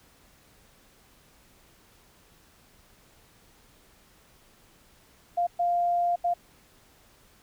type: tone bursts at uneven times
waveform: sine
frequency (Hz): 698.5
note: F5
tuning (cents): 0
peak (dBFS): -22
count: 3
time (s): 5.37-5.47 / 5.59-6.16 / 6.24-6.34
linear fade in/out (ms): 10
effects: pink hiss -59 dBFS RMS until 7.42 s